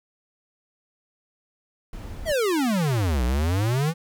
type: noise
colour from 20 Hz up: brown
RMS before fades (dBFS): -35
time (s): 1.93-2.32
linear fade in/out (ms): 2
type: exponential two-way sweep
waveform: square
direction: down then up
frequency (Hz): 690 to 58.4 to 171.3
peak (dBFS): -21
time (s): 2.25-3.94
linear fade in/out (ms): 50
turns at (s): 3.24
effects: none